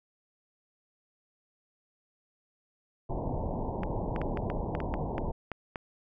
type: low-pass noise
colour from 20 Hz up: pink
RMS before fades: -33 dBFS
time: 3.09-5.32 s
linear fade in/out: 10 ms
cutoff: 980 Hz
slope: 96 dB/octave
type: clicks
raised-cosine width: 0.5 ms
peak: -20 dBFS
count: 11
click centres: 3.834 / 4.162 / 4.216 / 4.373 / 4.501 / 4.751 / 4.803 / 4.94 / 5.181 / 5.517 / 5.758 s
effects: none